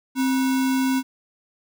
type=tone with sample-and-hold; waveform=sine; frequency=262.8 Hz; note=C4; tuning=8 cents sharp; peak=-18 dBFS; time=0.15-1.03 s; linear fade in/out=50 ms; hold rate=1225 Hz; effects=none